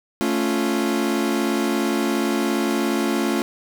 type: chord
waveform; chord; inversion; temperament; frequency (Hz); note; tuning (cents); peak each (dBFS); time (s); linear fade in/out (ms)
40% pulse; A augmented; none; equal; 220 / 277.2 / 349.2; A3 / C#4 / E#4; 0 / 0 / 0; -23; 0.21-3.42; 0
effects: none